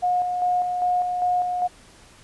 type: tone with tremolo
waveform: sine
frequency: 720 Hz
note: F#5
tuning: 47 cents flat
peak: -18 dBFS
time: 0.02-1.68 s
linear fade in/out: 20 ms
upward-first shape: square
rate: 2.5 Hz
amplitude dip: 40%
effects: pink hiss -50 dBFS RMS until 2.23 s + resampled to 24000 Hz